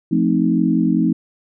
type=chord; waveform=sine; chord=F dominant seventh; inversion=none; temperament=equal with one note detuned; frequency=174.61 / 220 / 261.6 / 312.9 Hz; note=F3 / A3 / C4 / Eb4; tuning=0 / 0 / 0 / +10 cents; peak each=-19 dBFS; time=0.11-1.13 s; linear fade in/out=10 ms; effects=none